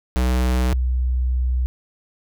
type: tone pair in turn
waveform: square / sine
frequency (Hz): 62.7 / 62.7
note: B1 / B1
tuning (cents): +27 / +27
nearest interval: unison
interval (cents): 0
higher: neither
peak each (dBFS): -17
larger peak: neither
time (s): 0.16-0.73 / 0.73-1.66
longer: second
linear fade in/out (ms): 0
effects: none